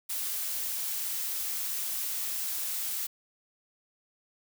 blue noise, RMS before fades -33 dBFS, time 0.09-3.07 s, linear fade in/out 10 ms, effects none

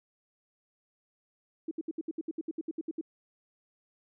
sine tone bursts, 323.2 Hz, E4, 34 cents flat, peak -31 dBFS, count 14, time 1.68-3.012 s, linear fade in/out 5 ms, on 32 ms, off 68 ms, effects none

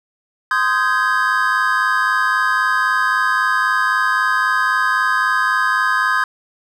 triangle chord, Ab major seventh, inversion first, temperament just, 1038.3 / 1245.9 / 1557.4 / 1661.2 Hz, C6 / Eb6 / G6 / Ab6, -14 / +2 / -12 / 0 cents, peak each -18 dBFS, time 0.51-6.24 s, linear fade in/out 2 ms, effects none

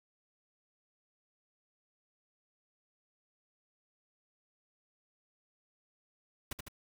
pink noise with echo, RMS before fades -38 dBFS, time 6.51-6.53 s, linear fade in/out 5 ms, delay 77 ms, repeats 2, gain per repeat -4 dB, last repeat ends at 6.684 s, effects none

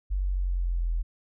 sine exponential sweep, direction down, 48.08 to 41.2 Hz, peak -24 dBFS, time 0.1-1.03 s, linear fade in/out 20 ms, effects none

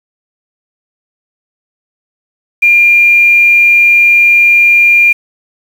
sine tone with quantisation, 2400 Hz, D7, 37 cents sharp, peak -3 dBFS, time 2.62-5.13 s, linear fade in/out 10 ms, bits 5, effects none

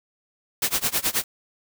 white noise with tremolo, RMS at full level -21 dBFS, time 0.62-1.24 s, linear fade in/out 2 ms, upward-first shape sine, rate 9.4 Hz, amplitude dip 95%, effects none

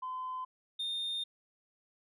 sine tone pair in turn, 1023 / 3646 Hz, C6 / A#7, -39 / -39 cents, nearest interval octave + minor seventh, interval 2200 cents, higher second, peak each -35 / -31 dBFS, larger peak second, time 0.02-0.45 / 0.79-1.24 s, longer second, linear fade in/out 10 ms, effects tanh soft clip ceiling -32 dBFS

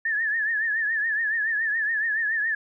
sine tone with vibrato, 1760 Hz, A6, in tune, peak -22 dBFS, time 0.05-2.55 s, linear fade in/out 5 ms, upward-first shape triangle, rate 7.1 Hz, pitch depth 110 cents each way, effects none

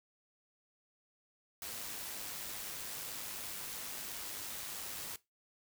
white noise with amplitude modulation, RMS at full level -42 dBFS, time 1.62-5.16 s, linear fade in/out 2 ms, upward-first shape sine, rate 103 Hz, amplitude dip 30%, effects noise-tail reverb RT60 0.2 s tail -19 dB re dry

